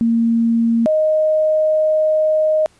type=tone pair in turn; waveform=sine; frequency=230.4 / 621.5 Hz; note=A#3 / D#5; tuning=-20 / -2 cents; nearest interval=octave + perfect fourth; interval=1718 cents; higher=second; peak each=-12 dBFS; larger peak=neither; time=0.01-0.86 / 0.86-2.66 s; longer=second; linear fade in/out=0 ms; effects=pink hiss -54 dBFS RMS until 2.79 s + resampled to 24000 Hz